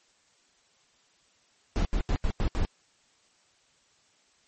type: noise bursts at uneven times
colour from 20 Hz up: brown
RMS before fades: -25 dBFS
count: 6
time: 1.76-1.85 / 1.93-2.01 / 2.09-2.16 / 2.24-2.31 / 2.4-2.48 / 2.55-2.65 s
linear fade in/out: 0 ms
effects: white hiss -65 dBFS RMS until 4.47 s + MP3 32 kbps

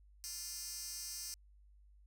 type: tone with high-pass filter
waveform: 10% pulse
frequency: 349.5 Hz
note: F4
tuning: 1 cent sharp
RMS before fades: -45 dBFS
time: 0.24-1.34 s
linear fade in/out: 0 ms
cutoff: 6400 Hz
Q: 2.5
effects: added 50 Hz sine -60 dBFS peak until 2.06 s

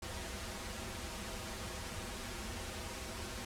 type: noise with comb filter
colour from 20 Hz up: pink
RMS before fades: -43 dBFS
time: 0.02-3.45 s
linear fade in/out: 5 ms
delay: 6.9 ms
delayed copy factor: -0.95
effects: low-pass 10000 Hz 12 dB/octave

